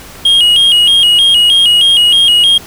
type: tone with vibrato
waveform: triangle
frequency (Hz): 3063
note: G7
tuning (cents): -41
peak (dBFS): -3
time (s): 0.25-2.58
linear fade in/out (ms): 5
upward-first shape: square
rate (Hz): 3.2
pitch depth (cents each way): 98
effects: pink hiss -32 dBFS RMS until 2.66 s